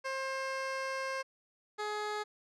15% pulse tone pair in turn, 532 / 421 Hz, C5 / G#4, +29 / +24 cents, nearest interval major third, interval 405 cents, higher first, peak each -28 dBFS, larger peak neither, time 0.04-1.23 / 1.78-2.24 s, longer first, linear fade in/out 20 ms, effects low-pass 6000 Hz 12 dB/octave

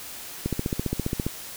click train, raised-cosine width 3 ms, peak -12 dBFS, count 13, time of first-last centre 0.46-1.265 s, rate 14.9 Hz, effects white hiss -39 dBFS RMS until 1.56 s

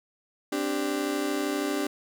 35% pulse chord, C suspended second, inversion none, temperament just, 261.6 / 294.3 / 392.4 Hz, C4 / D4 / G4, 0 / +4 / +2 cents, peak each -33 / -27 / -30 dBFS, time 0.52-1.87 s, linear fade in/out 5 ms, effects none

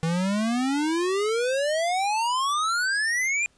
square exponential sweep, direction up, 160 to 2453 Hz, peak -23 dBFS, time 0.03-3.46 s, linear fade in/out 0 ms, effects pink hiss -63 dBFS RMS until 3.57 s + resampled to 22050 Hz

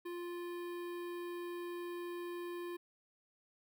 square tone with notch filter, 349.2 Hz, F4, in tune, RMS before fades -43 dBFS, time 0.05-2.77 s, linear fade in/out 10 ms, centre 6400 Hz, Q 0.64, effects none

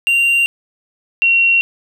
triangle / sine tone pair in turn, 2769 / 2739 Hz, F7 / F7, -15 / -34 cents, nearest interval unison, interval 19 cents, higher first, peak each -9 dBFS, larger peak neither, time 0.07-0.46 / 1.22-1.61 s, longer neither, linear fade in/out 0 ms, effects none

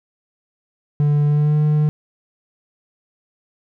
triangle tone with pitch glide, 146.83 to 150.87 Hz, D3 to D3, 0 to +47 cents, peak -11 dBFS, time 1-1.89 s, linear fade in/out 0 ms, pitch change +47 cents, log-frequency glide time 1.26-1.58 s, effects none

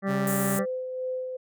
harmonic tone, 195.8 Hz, G3, 2 cents flat, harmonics 1 / 2 / 3 / 4 / 6 / 7 / 8 / 9 / 10, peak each -26 / -34 / -32 / -40 / -36 / -43 / -45 / -40 / -41 dBFS, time 0.02-0.66 s, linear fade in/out 50 ms
sawtooth tone, 136 Hz, C#3, 33 cents flat, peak -27 dBFS, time 0.06-0.61 s, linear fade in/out 50 ms
pink high-pass noise, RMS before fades -33 dBFS, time 0.27-0.59 s, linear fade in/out 2 ms, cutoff 7000 Hz, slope 48 dB/octave
sine tone with tremolo, 512 Hz, C5, 38 cents flat, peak -27 dBFS, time 0.58-1.37 s, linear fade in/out 10 ms, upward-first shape sine, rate 2.4 Hz, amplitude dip 40%
effects none

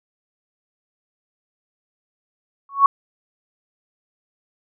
sine tone with exponential growth, 1110 Hz, C#6, 2 cents sharp, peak -4 dBFS, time 2.69-2.86 s, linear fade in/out 2 ms, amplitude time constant 35 ms, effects none

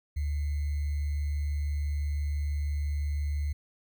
sine tone with sample-and-hold, 73 Hz, D2, 10 cents flat, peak -27 dBFS, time 0.16-3.53 s, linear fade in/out 10 ms, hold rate 2100 Hz, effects none

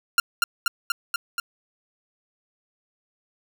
sawtooth tone with echo, 1391 Hz, F6, 7 cents flat, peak -11 dBFS, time 0.18-0.2 s, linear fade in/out 2 ms, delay 240 ms, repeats 5, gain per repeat -2 dB, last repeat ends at 1.4 s, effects none

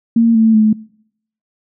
sine tone with pitch steps, 230 / 222.9 / 216.1 Hz, A#3 / A3 / A3, -23 / +23 / -31 cents, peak -7 dBFS, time 0.16-0.73 s, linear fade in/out 5 ms, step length 190 ms, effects noise-tail reverb RT60 0.7 s tail -24 dB re dry

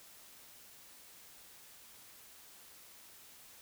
silence, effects white hiss -57 dBFS RMS until 3.61 s

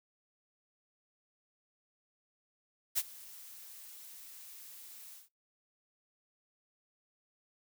blue noise with ADSR envelope, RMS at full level -29 dBFS, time 2.95-5.29 s, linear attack 30 ms, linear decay 42 ms, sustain -22 dB, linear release 160 ms, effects noise-tail reverb RT60 0.2 s tail -23 dB re dry

